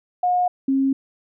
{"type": "tone pair in turn", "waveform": "sine", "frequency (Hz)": [720, 269.7], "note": ["F#5", "C#4"], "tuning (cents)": [-47, -47], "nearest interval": "octave + perfect fourth", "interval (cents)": 1700, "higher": "first", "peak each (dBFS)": -16, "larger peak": "neither", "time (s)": [[0.23, 0.48], [0.68, 0.93]], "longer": "neither", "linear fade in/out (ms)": 5, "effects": []}